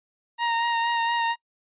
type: tone with vibrato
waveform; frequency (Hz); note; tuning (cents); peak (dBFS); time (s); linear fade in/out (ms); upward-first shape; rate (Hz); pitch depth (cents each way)
sawtooth; 932.3; A#5; 0; -18; 0.38-1.36; 50; sine; 4.3; 21
effects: noise-tail reverb RT60 0.1 s tail -26 dB re dry + resampled to 8000 Hz